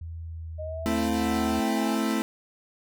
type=tone with pitch glide; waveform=sine; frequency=82.4 to 78.95 Hz; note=E2 to D#2; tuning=0 to +26 cents; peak=-34 dBFS; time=0.01-1.6 s; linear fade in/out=5 ms; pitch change=-74 cents; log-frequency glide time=0.2-0.92 s
type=linear sweep; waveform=sine; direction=up; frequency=616 to 830.6 Hz; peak=-33 dBFS; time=0.58-1.96 s; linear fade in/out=20 ms
type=chord; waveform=40% pulse; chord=A minor; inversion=none; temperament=equal; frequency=220 / 261.6 / 329.6 Hz; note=A3 / C4 / E4; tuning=0 / 0 / 0 cents; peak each=-26 / -29 / -29 dBFS; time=0.86-2.22 s; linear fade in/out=0 ms
effects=none